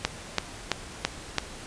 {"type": "click train", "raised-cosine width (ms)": 0.2, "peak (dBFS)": -5, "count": 5, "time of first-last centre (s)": [0.05, 1.383], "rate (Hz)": 3, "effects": ["pink hiss -42 dBFS RMS until 1.66 s", "resampled to 22050 Hz"]}